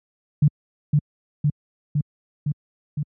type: tone with echo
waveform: sine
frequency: 147.2 Hz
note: D3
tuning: 4 cents sharp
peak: -11 dBFS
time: 0.42-0.48 s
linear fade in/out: 5 ms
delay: 510 ms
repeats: 5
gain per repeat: -2 dB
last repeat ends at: 3.03 s
effects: high-pass 80 Hz 12 dB/octave